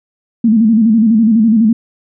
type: tone with vibrato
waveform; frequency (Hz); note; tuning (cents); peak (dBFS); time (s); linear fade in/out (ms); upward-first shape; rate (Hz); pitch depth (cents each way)
sine; 222; A3; +16; -6; 0.44-1.73; 5; square; 12; 77
effects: none